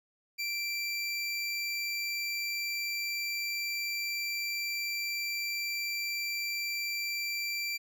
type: tone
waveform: 25% pulse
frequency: 2349 Hz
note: D7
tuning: in tune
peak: -28 dBFS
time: 0.38-7.78 s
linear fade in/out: 20 ms
effects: none